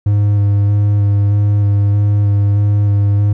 triangle tone with vibrato, 102.1 Hz, G#2, 29 cents flat, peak -7 dBFS, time 0.06-3.33 s, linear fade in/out 5 ms, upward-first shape square, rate 1.6 Hz, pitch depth 12 cents each way, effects none

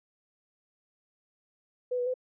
sine tone with pitch steps, 497.8 / 490.4 / 508 Hz, B4 / B4 / B4, +14 / -12 / +49 cents, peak -27 dBFS, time 1.91-2.141 s, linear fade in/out 10 ms, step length 77 ms, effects none

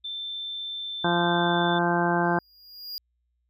sine tone with pitch glide, 3552 to 3527 Hz, A7 to A7, +16 to +3 cents, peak -31 dBFS, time 0.04-1.79 s, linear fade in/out 10 ms, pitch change -13 cents, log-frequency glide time 0.81-1.55 s
harmonic tone, 173.1 Hz, F3, 15 cents flat, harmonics 1 / 2 / 3 / 4 / 5 / 6 / 7 / 8 / 9, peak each -27 / -27 / -34 / -28 / -28 / -32 / -37 / -38 / -29 dBFS, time 1.04-2.39 s, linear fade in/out 5 ms
square tone with exponential growth, 4843 Hz, D#8, 48 cents flat, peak -31 dBFS, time 2.24-2.98 s, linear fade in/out 0 ms, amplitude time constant 160 ms
effects added 60 Hz sine -70 dBFS peak until 3.49 s

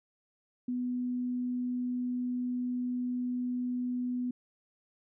sine tone, 247.9 Hz, B3, 7 cents sharp, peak -30 dBFS, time 0.68-4.31 s, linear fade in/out 5 ms, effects none

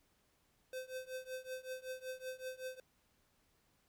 square tone with tremolo, 515 Hz, C5, 28 cents flat, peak -40 dBFS, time 0.73-2.8 s, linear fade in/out 2 ms, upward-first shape triangle, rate 5.3 Hz, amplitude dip 95%, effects pink hiss -75 dBFS RMS until 3.88 s

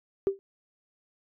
sine tone with exponential decay, 392 Hz, G4, in tune, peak -17 dBFS, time 0.27-0.39 s, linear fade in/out 0 ms, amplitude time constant 26 ms, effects tanh soft clip ceiling -14 dBFS

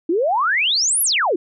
sine exponential two-way sweep, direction up then down, 311.6 to 11840 to 311.6 Hz, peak -15 dBFS, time 0.09-1.36 s, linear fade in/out 5 ms, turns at 1.02 s, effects none

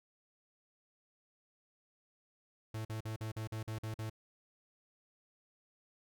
45% pulse tone bursts, 110 Hz, A2, in tune, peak -38 dBFS, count 9, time 2.74-4.098 s, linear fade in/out 5 ms, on 110 ms, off 46 ms, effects none

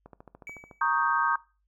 click train, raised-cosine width 1 ms, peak -32 dBFS, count 10, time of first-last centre 0.06-0.712 s, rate 13.8 Hz
triangle tone with exponential decay, 2283 Hz, D7, 50 cents flat, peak -35 dBFS, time 0.47-0.92 s, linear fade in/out 1 ms, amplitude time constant 96 ms
sine chord, Eb dominant seventh, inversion second, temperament equal, 932.3 / 1108.7 / 1244.5 / 1568 Hz, Bb5 / Db6 / Eb6 / G6, 0 / 0 / 0 / 0 cents, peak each -28 dBFS, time 0.81-1.36 s, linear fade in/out 5 ms
effects noise-tail reverb RT60 0.3 s tail -20 dB re dry + added 50 Hz sine -70 dBFS peak until 1.67 s

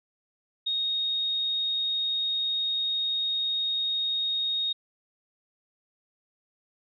sine tone, 3729 Hz, A#7, in tune, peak -25 dBFS, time 0.66-4.73 s, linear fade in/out 10 ms, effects none

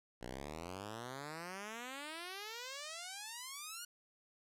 5% pulse exponential sweep, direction up, 58.27 to 1463 Hz, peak -33 dBFS, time 0.21-3.85 s, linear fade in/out 5 ms, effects low-pass 12000 Hz 12 dB/octave

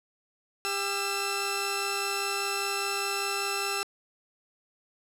15% pulse tone cluster, 399.1 / 1349 / 2633 Hz, G4 / E6 / E7, +31 / +40 / -3 cents, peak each -26 dBFS, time 0.65-3.83 s, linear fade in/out 0 ms, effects low-pass 12000 Hz 12 dB/octave

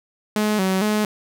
sawtooth tone with vibrato, 200.2 Hz, G3, 37 cents sharp, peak -14 dBFS, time 0.36-1.05 s, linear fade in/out 2 ms, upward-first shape square, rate 2.2 Hz, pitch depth 100 cents each way, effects none

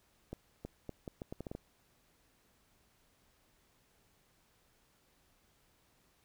accelerating click train, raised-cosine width 2 ms, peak -28 dBFS, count 10, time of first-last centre 0.33-1.551 s, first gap 320 ms, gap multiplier 0.76, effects pink hiss -71 dBFS RMS until 6.24 s

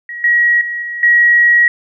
sine tone with level steps, 1906 Hz, A#6, 38 cents sharp, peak -23 / -8 / -18 / -20 / -6 dBFS, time 0.09-1.68 s, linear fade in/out 2 ms, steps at 0.24 / 0.61 / 0.82 / 1.03 s, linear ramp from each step 2 ms, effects none

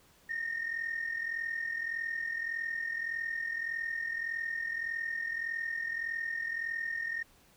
sine tone pair together, 1832 / 1873.7 Hz, A#6 / A#6, -31 / +8 cents, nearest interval unison, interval 39 cents, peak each -33 / -37 dBFS, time 0.29-7.23 s, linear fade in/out 10 ms, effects tanh soft clip ceiling -28 dBFS + pink hiss -63 dBFS RMS until 7.56 s

